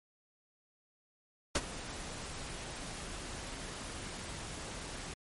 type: noise with ADSR envelope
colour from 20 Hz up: pink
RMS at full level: -28 dBFS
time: 1.55-5.14 s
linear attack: 6 ms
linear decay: 44 ms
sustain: -15 dB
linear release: 5 ms
effects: MP3 48 kbps